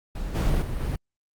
brown noise with level steps, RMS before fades -32 / -22 / -29 / -26 dBFS, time 0.15-0.96 s, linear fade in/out 5 ms, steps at 0.34 / 0.61 / 0.79 s, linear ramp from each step 20 ms, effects Opus 48 kbps

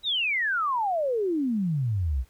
sine exponential sweep, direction down, 3925 to 58.27 Hz, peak -23 dBFS, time 0.03-2.25 s, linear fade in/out 50 ms, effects pink hiss -62 dBFS RMS until 2.29 s

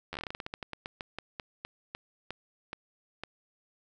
slowing click train, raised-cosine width 0.3 ms, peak -21 dBFS, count 24, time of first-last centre 0.13-3.236 s, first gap 11 ms, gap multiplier 1.19, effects none

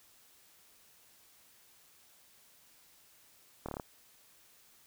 slowing click train, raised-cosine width 1 ms, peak -24 dBFS, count 6, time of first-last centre 3.66-3.798 s, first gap 26 ms, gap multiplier 1.03, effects white hiss -63 dBFS RMS until 4.86 s

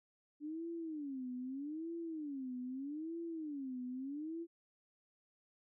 sine tone with vibrato, 290 Hz, D4, 22 cents flat, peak -40 dBFS, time 0.4-4.47 s, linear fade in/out 50 ms, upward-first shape sine, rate 0.8 Hz, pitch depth 260 cents each way, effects none

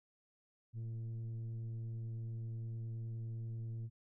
sine tone with frequency modulation, 114.1 Hz, A#2, 37 cents flat, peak -37 dBFS, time 0.73-3.9 s, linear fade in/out 50 ms, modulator 109 Hz, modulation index 0.23, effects tanh soft clip ceiling -39 dBFS

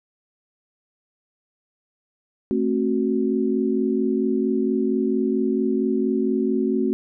sine chord, F# diminished, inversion first, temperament just, 222 / 266.4 / 370 Hz, A3 / C4 / F#4, +16 / +31 / 0 cents, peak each -23 dBFS, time 2.51-6.93 s, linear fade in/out 0 ms, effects none

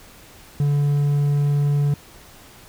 triangle tone, 144.3 Hz, D3, 30 cents flat, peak -14 dBFS, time 0.6-1.94 s, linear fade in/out 2 ms, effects pink hiss -46 dBFS RMS until 2.68 s

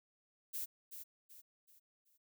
violet noise with echo, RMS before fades -41 dBFS, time 0.53-0.66 s, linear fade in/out 20 ms, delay 380 ms, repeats 4, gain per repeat -8 dB, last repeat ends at 2.18 s, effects none

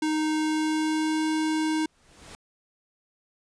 square tone with pitch glide, 310.2 to 313.1 Hz, D#4 to D#4, -5 to +11 cents, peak -24 dBFS, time 0.02-1.86 s, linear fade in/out 5 ms, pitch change +16 cents, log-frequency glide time 0.37-1.26 s
pink noise with exponential growth, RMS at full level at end -42 dBFS, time 1.66-2.35 s, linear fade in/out 0 ms, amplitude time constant 150 ms
effects resampled to 22050 Hz

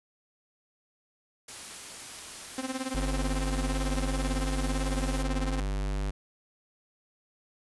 white noise, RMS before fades -42 dBFS, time 1.48-5.23 s, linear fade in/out 5 ms
sawtooth tone with tremolo, 261.6 Hz, C4, in tune, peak -25 dBFS, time 2.58-5.6 s, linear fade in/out 0 ms, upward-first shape sine, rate 18 Hz, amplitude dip 85%
square tone, 49.29 Hz, G1, 10 cents sharp, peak -29 dBFS, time 2.94-6.11 s, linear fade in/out 10 ms
effects resampled to 24000 Hz

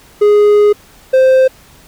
triangle tone pair in turn, 415.3 / 522.1 Hz, G#4 / C5, 0 / -4 cents, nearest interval major third, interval 396 cents, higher second, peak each -3 dBFS, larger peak neither, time 0.21-0.73 / 1.13-1.48 s, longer first, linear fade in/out 10 ms, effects pink hiss -43 dBFS RMS until 1.87 s

